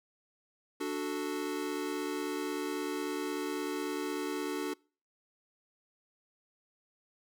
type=chord; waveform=square; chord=D major; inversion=none; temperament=equal; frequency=293.7 / 370 / 440 Hz; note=D4 / F#4 / A4; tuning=0 / 0 / 0 cents; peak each=-37 / -38 / -40 dBFS; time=0.8-4.74 s; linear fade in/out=10 ms; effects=noise-tail reverb RT60 0.4 s tail -26 dB re dry